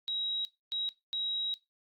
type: tone bursts at uneven times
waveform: sine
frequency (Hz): 3836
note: A#7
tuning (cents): +49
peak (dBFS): -31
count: 3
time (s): 0.08-0.45 / 0.72-0.89 / 1.13-1.54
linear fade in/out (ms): 0
effects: noise-tail reverb RT60 0.2 s tail -17 dB re dry + Opus 48 kbps